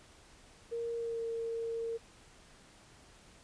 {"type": "tone with pitch glide", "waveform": "sine", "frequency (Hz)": [466.2, 458.5], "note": ["A#4", "A#4"], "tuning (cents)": [0, -29], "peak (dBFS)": -34, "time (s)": [0.71, 1.98], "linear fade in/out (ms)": 20, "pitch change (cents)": -29, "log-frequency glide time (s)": [0.96, 1.21], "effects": ["pink hiss -59 dBFS RMS until 3.43 s", "resampled to 22050 Hz"]}